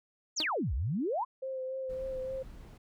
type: exponential two-way sweep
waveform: sine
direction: down then up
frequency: 7459 to 55.3 to 1097 Hz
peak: -29 dBFS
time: 0.36-1.25 s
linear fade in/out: 20 ms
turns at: 0.74 s
type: tone with exponential decay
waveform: sawtooth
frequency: 311.1 Hz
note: D#4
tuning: in tune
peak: -29 dBFS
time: 0.4-0.49 s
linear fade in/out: 1 ms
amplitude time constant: 18 ms
type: tone with vibrato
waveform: sine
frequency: 523.3 Hz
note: C5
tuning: in tune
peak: -34 dBFS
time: 1.42-2.43 s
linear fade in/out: 10 ms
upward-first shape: sine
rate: 3.5 Hz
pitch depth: 22 cents each way
type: noise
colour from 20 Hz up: brown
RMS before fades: -48 dBFS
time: 1.89-2.78 s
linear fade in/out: 10 ms
effects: none